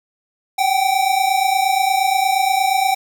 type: tone pair together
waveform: square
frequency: 758 / 786.5 Hz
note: F#5 / G5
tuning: +42 / +6 cents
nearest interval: minor second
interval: 64 cents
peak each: -18 dBFS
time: 0.58-2.95 s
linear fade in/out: 10 ms
effects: none